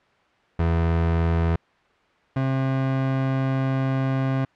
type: tone pair in turn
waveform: 30% pulse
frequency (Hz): 83.2 / 133.22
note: E2 / C3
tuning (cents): +17 / +32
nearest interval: minor sixth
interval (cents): 815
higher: second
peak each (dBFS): -16 / -18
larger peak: first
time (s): 0.59-1.56 / 2.36-4.45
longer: second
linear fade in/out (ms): 5
effects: white hiss -59 dBFS RMS until 4.55 s + low-pass 2000 Hz 12 dB/octave